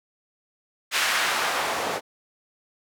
white noise with band-pass filter sweep, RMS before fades -25 dBFS, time 0.91-2.01 s, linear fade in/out 50 ms, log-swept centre 2100 to 540 Hz, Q 1, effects none

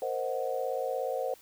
sine chord, C half-diminished seventh, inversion third, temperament equal, 466.2 / 523.3 / 622.3 / 740 Hz, Bb4 / C5 / Eb5 / Gb5, 0 / 0 / 0 / 0 cents, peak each -36 / -32 / -38 / -36 dBFS, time 0.02-1.34 s, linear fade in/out 2 ms, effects white hiss -57 dBFS RMS until 1.41 s

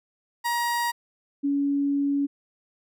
30% pulse / sine tone pair in turn, 949 / 282.1 Hz, A#5 / C#4, +31 / +30 cents, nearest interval octave + major sixth, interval 2101 cents, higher first, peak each -21 dBFS, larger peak neither, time 0.44-0.92 / 1.43-2.27 s, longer second, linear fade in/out 20 ms, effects none

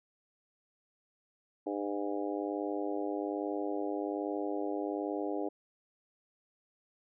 harmonic tone with a mistuned harmonic, 101.2 Hz, G#2, 44 cents flat, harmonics 3 / 4 / 5 / 6 / 7 / 8, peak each -36 / -38 / -40 / -42 / -43 / -44 dBFS, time 1.66-5.49 s, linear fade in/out 10 ms, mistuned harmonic 8, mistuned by +18 cents, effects none

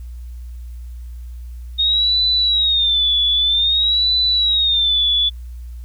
sine tone with vibrato, 3700 Hz, A#7, 14 cents flat, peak -13 dBFS, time 1.78-5.3 s, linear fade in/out 20 ms, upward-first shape sine, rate 0.52 Hz, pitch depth 130 cents each way, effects added 60 Hz sine -29 dBFS peak until 5.84 s + white hiss -57 dBFS RMS until 5.84 s

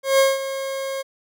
40% pulse tone with ADSR envelope, 540 Hz, C#5, 45 cents flat, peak -11 dBFS, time 0.03-1.03 s, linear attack 160 ms, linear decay 190 ms, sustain -13 dB, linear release 22 ms, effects none

